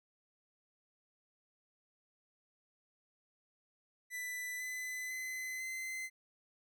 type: tone with pitch steps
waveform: 45% pulse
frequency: 1990 / 2012 / 2034 / 2057 Hz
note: B6 / B6 / C7 / C7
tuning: +13 / +32 / -50 / -30 cents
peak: -39 dBFS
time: 4.1-6.1 s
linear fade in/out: 50 ms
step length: 500 ms
effects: none